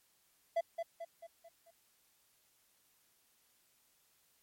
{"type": "tone with echo", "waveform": "triangle", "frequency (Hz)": 670, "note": "E5", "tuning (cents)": 28, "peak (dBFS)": -27, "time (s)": [0.56, 0.61], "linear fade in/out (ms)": 10, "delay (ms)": 220, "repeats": 5, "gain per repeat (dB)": -6, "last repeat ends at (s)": 1.71, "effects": ["white hiss -72 dBFS RMS until 4.42 s", "MP3 64 kbps"]}